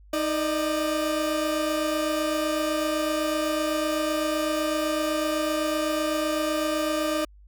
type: tone pair together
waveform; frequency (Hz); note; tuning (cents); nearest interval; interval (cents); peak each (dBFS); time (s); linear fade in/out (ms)
30% pulse; 313.2 / 598.5; D#4 / D5; +11 / +33; major seventh; 1122; -24; 0.13-7.25; 5
effects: added 50 Hz sine -48 dBFS peak until 7.47 s